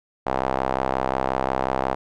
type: tone with band-pass filter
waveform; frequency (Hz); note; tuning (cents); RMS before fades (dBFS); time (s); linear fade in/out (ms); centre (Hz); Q
sawtooth; 65.6; C2; +5; -24; 0.26-1.95; 10; 790; 1.9
effects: none